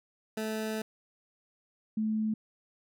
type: tone pair in turn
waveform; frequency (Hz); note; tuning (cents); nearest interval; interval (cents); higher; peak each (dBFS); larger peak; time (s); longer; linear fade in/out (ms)
20% pulse / sine; 218.2 / 217.2; A3 / A3; -14 / -22; unison; 8; first; -27; neither; 0.37-0.82 / 1.97-2.34; first; 5
effects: none